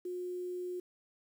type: tone with quantisation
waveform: sine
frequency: 360 Hz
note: F#4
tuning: 47 cents flat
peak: -36 dBFS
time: 0.05-0.8 s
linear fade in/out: 5 ms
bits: 10
effects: none